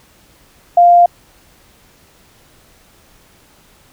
sine tone, 698.5 Hz, F5, in tune, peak -4 dBFS, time 0.77-1.06 s, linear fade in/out 5 ms, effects pink hiss -49 dBFS RMS until 3.92 s

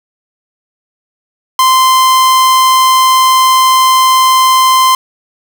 45% pulse tone, 1039 Hz, C6, 12 cents flat, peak -5 dBFS, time 1.59-4.95 s, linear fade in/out 2 ms, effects none

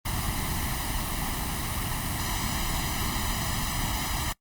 pink noise with comb filter, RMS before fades -29 dBFS, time 0.05-4.33 s, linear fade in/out 10 ms, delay 1 ms, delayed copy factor +0.9, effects noise-tail reverb RT60 0.1 s tail -22 dB re dry + Opus 32 kbps

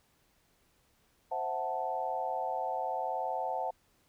sine chord, F# half-diminished seventh, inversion second, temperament equal, 523.3 / 659.3 / 740 / 880 Hz, C5 / E5 / F#5 / A5, 0 / 0 / 0 / 0 cents, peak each -39 / -39 / -35 / -36 dBFS, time 1.31-3.71 s, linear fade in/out 10 ms, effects pink hiss -70 dBFS RMS until 4.08 s

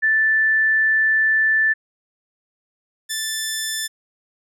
sine / 10% pulse tone pair in turn, 1760 / 1760 Hz, A6 / A6, 0 / 0 cents, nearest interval unison, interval 0 cents, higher neither, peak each -14 dBFS, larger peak neither, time 0.02-1.74 / 3.09-3.88 s, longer first, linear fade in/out 20 ms, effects none

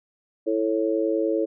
harmonic tone, 110 Hz, A2, in tune, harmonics 3 / 4 / 5, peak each -24 / -25 / -26 dBFS, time 0.46-1.46 s, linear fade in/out 20 ms, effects none

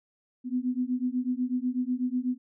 sine beating tone pair, 246.9 / 255 Hz, B3 / C4, 0 / -44 cents, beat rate 8.1 Hz, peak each -29 dBFS, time 0.44-2.38 s, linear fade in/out 50 ms, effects none

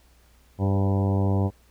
harmonic tone with a mistuned harmonic, 97.9 Hz, G2, 2 cents flat, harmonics 1 / 2 / 3 / 4 / 5 / 6 / 7 / 8 / 9 / 10, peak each -21 / -27 / -31 / -33 / -35 / -37 / -38 / -39 / -40 / -41 dBFS, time 0.58-1.51 s, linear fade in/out 50 ms, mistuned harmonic 5, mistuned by +29 cents, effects added 60 Hz sine -56 dBFS peak until 1.7 s + pink hiss -61 dBFS RMS until 1.7 s

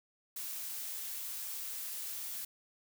blue noise, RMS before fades -41 dBFS, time 0.36-2.45 s, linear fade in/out 5 ms, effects none

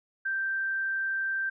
sine tone, 1568 Hz, G6, in tune, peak -27 dBFS, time 0.25-1.5 s, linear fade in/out 10 ms, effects none

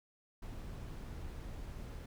brown noise, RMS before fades -45 dBFS, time 0.42-2.06 s, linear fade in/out 5 ms, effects none

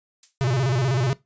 violet noise with exponential decay, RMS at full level -36 dBFS, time 0.23-0.38 s, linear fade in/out 2 ms, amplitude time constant 32 ms
square tone with vibrato, 128 Hz, C3, 38 cents flat, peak -20 dBFS, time 0.41-1.13 s, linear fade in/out 0 ms, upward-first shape square, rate 16 Hz, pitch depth 120 cents each way
effects noise-tail reverb RT60 0.2 s tail -20 dB re dry + resampled to 16000 Hz

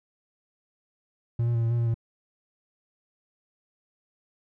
triangle tone with pitch steps, 117.3 / 118.8 / 115.8 / 114.9 / 118.8 / 117.1 / 114.8 Hz, A#2 / A#2 / A#2 / A#2 / A#2 / A#2 / A#2, +11 / +33 / -11 / -25 / +33 / +8 / -26 cents, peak -20 dBFS, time 1.39-1.943 s, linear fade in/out 5 ms, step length 79 ms, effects none

